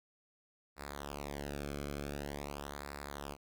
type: tone with flanger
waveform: sawtooth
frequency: 71.6 Hz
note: D2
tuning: 43 cents flat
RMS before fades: -43 dBFS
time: 0.76-3.37 s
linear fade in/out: 50 ms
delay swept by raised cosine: 0.32 to 1.09 ms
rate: 0.46 Hz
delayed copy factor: -0.85
effects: none